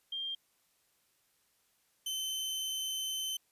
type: tone pair in turn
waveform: sine / sawtooth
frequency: 3191 / 3069 Hz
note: G7 / G7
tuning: +30 / -37 cents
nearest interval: minor second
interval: 67 cents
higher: first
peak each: -35 / -31 dBFS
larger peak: second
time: 0.12-0.35 / 2.06-3.37 s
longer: second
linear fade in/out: 5 ms
effects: white hiss -73 dBFS RMS until 3.51 s + resampled to 32000 Hz